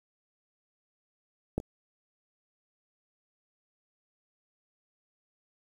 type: clicks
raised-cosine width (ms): 2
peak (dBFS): -15 / -28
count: 2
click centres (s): 1.58 / 1.601
effects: 8-bit